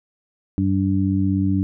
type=harmonic tone; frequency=96.2 Hz; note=G2; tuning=32 cents flat; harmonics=1 / 2 / 3; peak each=-21 / -21 / -21 dBFS; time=0.58-1.63 s; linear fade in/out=0 ms; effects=none